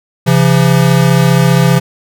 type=tone pair together; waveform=square; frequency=134.9 / 169.96 Hz; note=C#3 / F3; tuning=-47 / -47 cents; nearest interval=major third; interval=400 cents; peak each=-10 dBFS; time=0.26-1.8 s; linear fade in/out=20 ms; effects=none